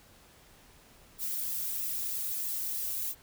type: noise with flanger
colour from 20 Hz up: violet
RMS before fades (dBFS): -34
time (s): 1.18-3.15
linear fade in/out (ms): 50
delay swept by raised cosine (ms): 1.3 to 2.29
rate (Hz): 3.1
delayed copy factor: -0.7
effects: pink hiss -58 dBFS RMS until 3.22 s